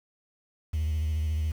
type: tone with vibrato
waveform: triangle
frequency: 77.78 Hz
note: D#2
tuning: in tune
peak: -22 dBFS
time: 0.73-1.52 s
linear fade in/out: 10 ms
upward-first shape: sine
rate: 14 Hz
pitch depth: 49 cents each way
effects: tanh soft clip ceiling -21 dBFS + 8-bit